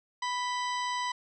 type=harmonic tone with a mistuned harmonic; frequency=987.8 Hz; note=B5; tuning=in tune; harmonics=1 / 2 / 3 / 4 / 5 / 6 / 8; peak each=-31 / -37 / -41 / -43 / -45 / -47 / -49 dBFS; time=0.22-1.12 s; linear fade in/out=5 ms; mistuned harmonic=3; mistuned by=+64 cents; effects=none